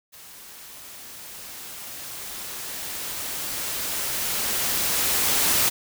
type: noise with level ramp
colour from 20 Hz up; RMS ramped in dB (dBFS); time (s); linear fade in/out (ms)
white; -45 to -20; 0.12-5.7; 20
effects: none